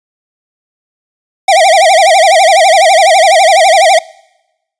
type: tone with vibrato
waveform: square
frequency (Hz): 707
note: F5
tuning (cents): +21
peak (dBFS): -4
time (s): 1.48-3.99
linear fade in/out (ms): 5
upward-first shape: sine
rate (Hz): 12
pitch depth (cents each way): 210
effects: noise-tail reverb RT60 0.9 s tail -23 dB re dry + resampled to 22050 Hz